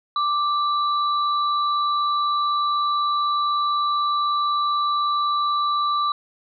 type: tone pair together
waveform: sine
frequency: 1174.7 / 3948 Hz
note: D6 / B7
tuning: 0 / -1 cents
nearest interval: octave + major sixth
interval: 2099 cents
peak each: -19 / -29 dBFS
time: 0.16-6.12 s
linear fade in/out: 2 ms
effects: none